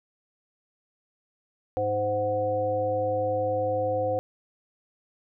harmonic tone with a mistuned harmonic, 103.83 Hz, G#2, in tune, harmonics 1 / 3 / 5 / 7, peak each -34 / -37 / -25 / -30 dBFS, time 1.77-4.19 s, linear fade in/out 0 ms, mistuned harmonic 7, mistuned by +25 cents, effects none

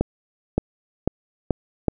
accelerating click train, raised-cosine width 2 ms, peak -5 dBFS, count 5, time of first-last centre 0.01-1.883 s, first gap 570 ms, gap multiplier 0.87, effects none

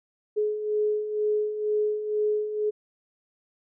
sine beating tone pair, 421.4 / 423.5 Hz, G#4 / G#4, +25 / +34 cents, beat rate 2.1 Hz, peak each -31 / -24 dBFS, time 0.36-2.71 s, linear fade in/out 20 ms, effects none

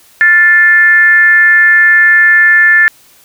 sine tone with frequency modulation, 1760 Hz, A6, in tune, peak -3 dBFS, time 0.21-2.88 s, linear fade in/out 0 ms, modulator 361 Hz, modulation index 0.47, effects white hiss -44 dBFS RMS until 3.24 s

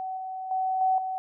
sine tone with level steps, 754 Hz, F#5, 32 cents sharp, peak -30 / -32 / -24 / -20 / -28 dBFS, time 0-1.18 s, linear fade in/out 0 ms, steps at 0.17 / 0.51 / 0.81 / 0.98 s, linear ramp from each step 2 ms, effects none

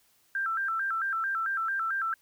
sine tone with vibrato, 1453 Hz, F#6, 32 cents flat, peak -27 dBFS, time 0.35-2.14 s, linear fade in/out 2 ms, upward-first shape square, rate 4.5 Hz, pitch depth 150 cents each way, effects white hiss -66 dBFS RMS until 2.21 s

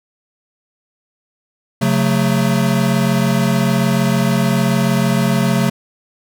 square tone cluster, 136.1 / 182.8 / 221.7 Hz, C#3 / F#3 / A3, -31 / -21 / +13 cents, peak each -18 dBFS, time 1.81-5.7 s, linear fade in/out 10 ms, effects none

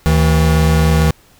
square tone pair together, 75.57 / 160 Hz, D#2 / D#3, -50 / +49 cents, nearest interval octave + minor second, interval 1299 cents, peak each -13 dBFS, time 0.06-1.11 s, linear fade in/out 0 ms, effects pink hiss -49 dBFS RMS until 1.39 s

